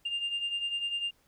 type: beating tone pair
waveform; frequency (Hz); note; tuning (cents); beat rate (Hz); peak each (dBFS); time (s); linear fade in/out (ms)
sine; 2794 / 2804; F7 / F7; 0 / +6; 10; -36 / -30; 0.05-1.11; 10
effects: tanh soft clip ceiling -26 dBFS + pink hiss -68 dBFS RMS until 1.27 s